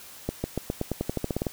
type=accelerating click train; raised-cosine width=2 ms; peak=-13 dBFS; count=14; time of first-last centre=0.29-1.468 s; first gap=150 ms; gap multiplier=0.91; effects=white hiss -46 dBFS RMS until 1.52 s